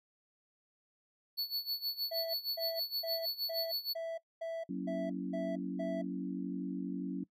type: tone with tremolo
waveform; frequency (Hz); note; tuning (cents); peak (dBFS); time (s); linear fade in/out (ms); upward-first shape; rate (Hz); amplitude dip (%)
square; 4435; C#8; 0; -32; 1.37-3.94; 20; sine; 6.4; 85
type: tone bursts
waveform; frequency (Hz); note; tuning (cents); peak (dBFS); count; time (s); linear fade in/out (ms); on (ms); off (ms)
triangle; 659.3; E5; 0; -34; 9; 2.11-6.02; 10; 230; 230
type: chord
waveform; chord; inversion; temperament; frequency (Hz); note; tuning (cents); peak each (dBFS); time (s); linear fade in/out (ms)
sine; F# dominant seventh; none; equal with one note detuned; 185 / 235.1 / 277.2 / 329.6; F#3 / A#3 / C#4 / E4; 0 / +15 / 0 / 0; -39 / -44 / -39 / -45; 4.69-7.24; 5
effects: noise-tail reverb RT60 0.1 s tail -22 dB re dry